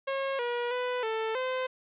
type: tone with pitch steps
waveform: sawtooth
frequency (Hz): 543 / 480.9 / 497.1 / 443.3 / 514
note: C#5 / B4 / B4 / A4 / C5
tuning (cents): -36 / -46 / +11 / +13 / -31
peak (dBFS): -25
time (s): 0.07-1.67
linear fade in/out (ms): 10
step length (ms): 320
effects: resampled to 8000 Hz + 10-bit